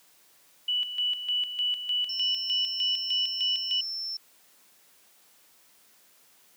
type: tone with tremolo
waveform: sine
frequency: 2960 Hz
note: F#7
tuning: in tune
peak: -24 dBFS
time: 0.68-3.81 s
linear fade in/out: 5 ms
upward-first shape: square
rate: 3.3 Hz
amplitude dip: 65%
type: tone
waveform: sine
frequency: 5360 Hz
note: E8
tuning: 28 cents sharp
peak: -31 dBFS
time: 2.09-4.17 s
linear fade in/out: 5 ms
effects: white hiss -60 dBFS RMS until 6.56 s + high-pass 150 Hz 12 dB/octave